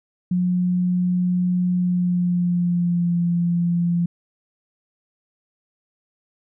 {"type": "tone with pitch glide", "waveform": "sine", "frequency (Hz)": [179.7, 172.48], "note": ["F3", "F3"], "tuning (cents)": [50, -21], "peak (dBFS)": -17, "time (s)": [0.31, 4.06], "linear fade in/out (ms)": 5, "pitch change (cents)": -71, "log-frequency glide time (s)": [1.75, 3.19], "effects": []}